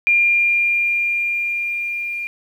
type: tone with level ramp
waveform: sine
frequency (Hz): 2400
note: D7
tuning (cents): +37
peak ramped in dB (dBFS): -11 to -23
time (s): 0.07-2.27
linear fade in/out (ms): 0
effects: 8-bit